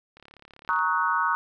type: click train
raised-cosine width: 0.3 ms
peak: -32 dBFS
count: 23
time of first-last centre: 0.17-0.79 s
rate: 35.5 Hz
type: chord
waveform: sine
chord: D# minor seventh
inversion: second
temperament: equal with one note detuned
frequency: 932.3 / 1108.7 / 1267.7 / 1480 Hz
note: A#5 / C#6 / D#6 / F#6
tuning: 0 / 0 / +32 / 0 cents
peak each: -27 / -27 / -27 / -27 dBFS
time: 0.69-1.35 s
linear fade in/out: 0 ms
effects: none